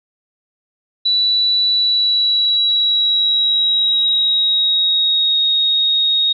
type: tone with pitch glide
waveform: sine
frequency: 3951 to 3747 Hz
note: B7 to A#7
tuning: 0 to +8 cents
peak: -12 dBFS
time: 1.05-6.33 s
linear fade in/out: 10 ms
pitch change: -92 cents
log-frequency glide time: 1.71-5.44 s
effects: none